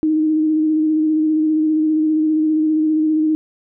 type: tone with vibrato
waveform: sine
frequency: 311.1 Hz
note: D#4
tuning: in tune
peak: -13 dBFS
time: 0.03-3.35 s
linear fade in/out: 0 ms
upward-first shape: square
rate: 15 Hz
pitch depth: 19 cents each way
effects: none